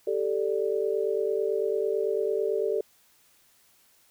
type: chord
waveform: sine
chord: G suspended second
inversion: none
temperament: just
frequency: 392 / 441 / 588 Hz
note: G4 / A4 / D5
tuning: 0 / +4 / +2 cents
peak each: -28 / -27 / -32 dBFS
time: 0.07-2.81 s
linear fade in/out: 5 ms
effects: white hiss -62 dBFS RMS until 4.1 s